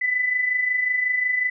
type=tone pair together; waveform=sine; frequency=1975.5 / 2001 Hz; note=B6 / B6; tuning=0 / +22 cents; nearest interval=unison; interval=22 cents; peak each=-28 / -20 dBFS; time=0.01-1.5 s; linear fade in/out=10 ms; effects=none